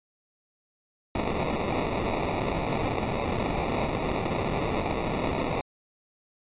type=noise with sample-and-hold; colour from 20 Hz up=violet; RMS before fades=-28 dBFS; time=1.15-5.61 s; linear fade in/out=2 ms; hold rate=1575 Hz; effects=resampled to 8000 Hz